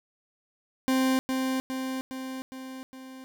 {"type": "tone with echo", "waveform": "40% pulse", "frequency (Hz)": 261.6, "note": "C4", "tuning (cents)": 0, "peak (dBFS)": -21, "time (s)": [0.88, 1.19], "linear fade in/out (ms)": 0, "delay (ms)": 410, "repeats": 5, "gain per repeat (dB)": -4, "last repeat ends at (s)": 3.24, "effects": []}